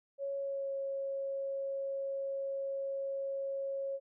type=tone with pitch glide; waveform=sine; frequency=554.4 to 547.4 Hz; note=C#5 to C#5; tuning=0 to -22 cents; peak=-34 dBFS; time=0.18-4 s; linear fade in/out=50 ms; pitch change=-22 cents; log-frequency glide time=0.37-0.73 s; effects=none